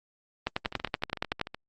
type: two click trains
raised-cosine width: 0.3 ms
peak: -11 / -21 dBFS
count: 11 / 13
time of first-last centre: 0.47-1.413 / 0.65-1.546 s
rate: 10.6 / 13.4 Hz
effects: Opus 32 kbps